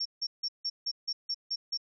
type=tone bursts; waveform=sine; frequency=5480 Hz; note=F8; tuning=34 cents flat; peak=-29 dBFS; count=9; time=0-1.775 s; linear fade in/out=10 ms; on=55 ms; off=160 ms; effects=none